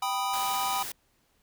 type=chord; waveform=square; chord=G augmented; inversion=none; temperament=equal; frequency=784 / 987.8 / 1244.5 Hz; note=G5 / B5 / D#6; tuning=0 / 0 / 0 cents; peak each=-32 / -32 / -34 dBFS; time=0.02-0.83 s; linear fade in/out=5 ms
type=noise; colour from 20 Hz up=white; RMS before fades=-37 dBFS; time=0.33-0.92 s; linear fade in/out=5 ms
effects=pink hiss -69 dBFS RMS until 1.42 s